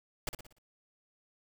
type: noise with echo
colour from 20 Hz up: pink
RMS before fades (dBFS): -34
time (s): 0.27-0.29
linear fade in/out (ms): 2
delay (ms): 59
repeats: 5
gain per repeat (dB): -7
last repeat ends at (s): 0.585
effects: none